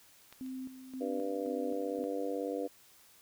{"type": "clicks", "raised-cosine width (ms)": 0.2, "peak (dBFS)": [-33, -41], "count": 2, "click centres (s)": [0.326, 0.463]}
{"type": "tone with tremolo", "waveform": "sine", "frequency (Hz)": 260, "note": "C4", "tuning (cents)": -11, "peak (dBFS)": -38, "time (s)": [0.41, 2.04], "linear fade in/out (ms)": 0, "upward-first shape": "square", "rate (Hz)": 1.9, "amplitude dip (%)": 65}
{"type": "harmonic tone", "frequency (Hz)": 98, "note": "G2", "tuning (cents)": 0, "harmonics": [3, 4, 5, 6, 7], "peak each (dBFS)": [-38, -42, -36, -44, -44], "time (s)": [1, 2.68], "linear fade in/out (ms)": 20}
{"effects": ["white hiss -61 dBFS RMS until 3.21 s"]}